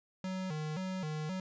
square tone with vibrato, 169.7 Hz, F3, 49 cents flat, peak -36 dBFS, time 0.24-1.4 s, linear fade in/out 2 ms, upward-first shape square, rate 1.9 Hz, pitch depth 170 cents each way, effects resampled to 16000 Hz

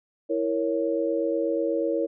sine chord, A# diminished, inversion second, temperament equal, 329.6 / 466.2 / 554.4 Hz, E4 / A#4 / C#5, 0 / 0 / 0 cents, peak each -27 dBFS, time 0.29-2.07 s, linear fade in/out 20 ms, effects none

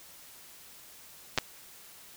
clicks, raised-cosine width 0.2 ms, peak -8 dBFS, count 2, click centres 1.377 / 1.385 s, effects white hiss -52 dBFS RMS until 2.16 s

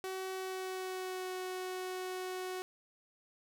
sawtooth tone with pitch glide, 377.3 to 369.7 Hz, F#4 to F#4, +34 to -1 cents, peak -34 dBFS, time 0.04-2.62 s, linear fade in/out 0 ms, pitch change -35 cents, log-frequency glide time 0.32-1.31 s, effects none

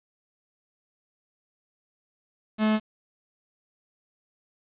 45% pulse tone, 216 Hz, A3, 32 cents flat, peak -20 dBFS, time 2.58-2.8 s, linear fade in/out 50 ms, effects resampled to 8000 Hz + 8-bit

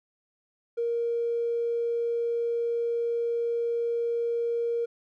triangle tone, 468.6 Hz, A#4, 9 cents sharp, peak -21 dBFS, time 0.77-4.86 s, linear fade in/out 20 ms, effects tanh soft clip ceiling -23 dBFS

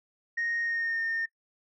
sine tone with pitch glide, 1862 to 1823.7 Hz, A#6 to A#6, -2 to -38 cents, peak -26 dBFS, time 0.37-1.26 s, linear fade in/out 10 ms, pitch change -36 cents, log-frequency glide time 0.62-1.02 s, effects noise-tail reverb RT60 0.1 s tail -23 dB re dry + tanh soft clip ceiling -24 dBFS

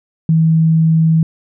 sine tone, 161.3 Hz, E3, 37 cents flat, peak -8 dBFS, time 0.29-1.23 s, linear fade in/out 2 ms, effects none

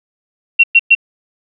sine tone bursts, 2734 Hz, F7, 37 cents flat, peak -3 dBFS, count 3, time 0.59-0.951 s, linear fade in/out 10 ms, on 47 ms, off 110 ms, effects none

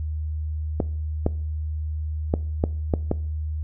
clicks, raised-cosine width 2 ms, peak -7 dBFS, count 6, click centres 0.802 / 1.264 / 2.339 / 2.639 / 2.938 / 3.114 s, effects noise-tail reverb RT60 0.5 s tail -20 dB re dry + added 77 Hz sine -25 dBFS peak until 3.63 s

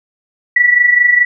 sine tone with amplitude modulation, 1950 Hz, B6, 23 cents flat, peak -4 dBFS, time 0.56-1.25 s, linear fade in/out 5 ms, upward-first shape sine, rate 24.7 Hz, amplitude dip 65%, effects none

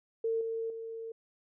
sine tone with level steps, 452.7 Hz, A4, 49 cents sharp, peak -28 / -32 / -38 dBFS, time 0.24-1.12 s, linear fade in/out 5 ms, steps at 0.41 / 0.7 s, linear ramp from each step 2 ms, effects none

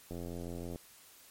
click train, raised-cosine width 2 ms, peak -29 dBFS, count 57, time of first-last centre 0.11-0.759 s, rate 86.3 Hz, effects white hiss -58 dBFS RMS until 1.3 s + MP3 64 kbps

